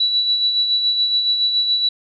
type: tone with tremolo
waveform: sine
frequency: 3937 Hz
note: B7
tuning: 6 cents flat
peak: -13 dBFS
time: 0-1.89 s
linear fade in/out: 5 ms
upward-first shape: sine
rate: 7.1 Hz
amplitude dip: 45%
effects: none